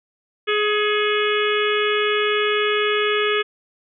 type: harmonic tone with a mistuned harmonic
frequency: 420 Hz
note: G#4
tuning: 19 cents sharp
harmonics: 1 / 3 / 4 / 5 / 6 / 7 / 8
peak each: -20 / -25 / -26 / -27 / -28 / -28 / -29 dBFS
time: 0.47-3.43 s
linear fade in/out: 20 ms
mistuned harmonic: 5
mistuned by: +52 cents
effects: none